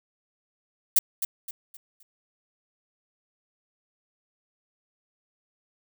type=noise with echo; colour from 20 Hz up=violet; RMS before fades=-18 dBFS; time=0.96-0.99 s; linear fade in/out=5 ms; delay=260 ms; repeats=4; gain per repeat=-9 dB; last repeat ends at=2.03 s; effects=none